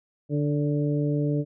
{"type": "harmonic tone with a mistuned harmonic", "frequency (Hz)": 146.83, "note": "D3", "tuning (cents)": 0, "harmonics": [1, 2, 3, 4], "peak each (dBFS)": [-24, -27, -31, -35], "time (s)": [0.29, 1.45], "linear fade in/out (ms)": 50, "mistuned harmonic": 4, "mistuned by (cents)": -20, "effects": []}